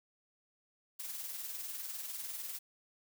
blue noise with tremolo, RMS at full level -40 dBFS, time 0.99-2.59 s, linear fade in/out 10 ms, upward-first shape triangle, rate 20 Hz, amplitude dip 55%, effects none

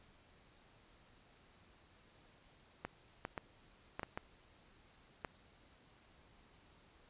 clicks, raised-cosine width 0.5 ms, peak -25 dBFS, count 7, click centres 2.85 / 3.251 / 3.378 / 3.995 / 4.032 / 4.175 / 5.248 s, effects pink hiss -66 dBFS RMS until 7.09 s + resampled to 8000 Hz

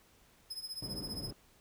40% pulse tone with tremolo, 5100 Hz, D#8, 42 cents sharp, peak -36 dBFS, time 0.5-1.31 s, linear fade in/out 10 ms, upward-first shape triangle, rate 15 Hz, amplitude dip 90%
white low-pass noise, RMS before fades -44 dBFS, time 0.82-1.33 s, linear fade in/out 5 ms, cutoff 280 Hz, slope 12 dB/octave
effects pink hiss -65 dBFS RMS until 1.6 s

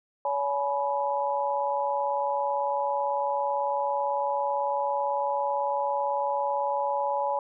sine tone cluster, 566 / 846 / 984 Hz, C#5 / G#5 / B5, +36 / +32 / -7 cents, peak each -29 / -28 / -30 dBFS, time 0.25-7.39 s, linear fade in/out 2 ms, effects none

